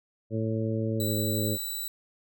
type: harmonic tone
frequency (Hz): 111.1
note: A2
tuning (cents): +17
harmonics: 1 / 2 / 3 / 4 / 5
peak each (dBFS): -29 / -32 / -34 / -35 / -36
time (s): 0.3-1.58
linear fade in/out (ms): 50
type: tone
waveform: 5% pulse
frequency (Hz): 3951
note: B7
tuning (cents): 0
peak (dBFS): -24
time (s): 1-1.88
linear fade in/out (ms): 2
effects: none